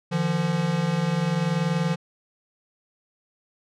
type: tone pair together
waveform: square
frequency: 150.88 / 171.4 Hz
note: D3 / F3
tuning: +47 / -32 cents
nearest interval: major second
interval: 221 cents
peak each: -27 / -24 dBFS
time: 0.11-1.96 s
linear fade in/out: 20 ms
effects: low-pass 6000 Hz 12 dB/octave